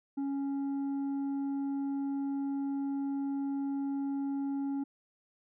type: tone with tanh clipping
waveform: sine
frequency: 277.2 Hz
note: C#4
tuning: in tune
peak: -32 dBFS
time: 0.17-4.84 s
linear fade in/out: 10 ms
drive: 5 dB
effects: none